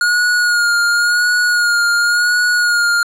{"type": "tone with vibrato", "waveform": "square", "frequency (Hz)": 1434, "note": "F6", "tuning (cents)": 45, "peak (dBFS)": -12, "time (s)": [0.01, 3.03], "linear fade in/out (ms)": 2, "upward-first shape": "sine", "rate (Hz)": 0.93, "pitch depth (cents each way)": 31, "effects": ["low-pass 10000 Hz 12 dB/octave"]}